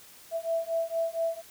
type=beating tone pair; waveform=sine; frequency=659.3 / 663.6 Hz; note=E5 / E5; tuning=0 / +11 cents; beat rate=4.3 Hz; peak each=-30 dBFS; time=0.31-1.42 s; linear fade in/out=50 ms; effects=white hiss -52 dBFS RMS until 1.5 s